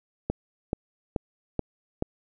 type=click train; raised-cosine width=2 ms; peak=-12 dBFS; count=5; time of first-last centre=0.3-2.024 s; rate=2.32 Hz; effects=none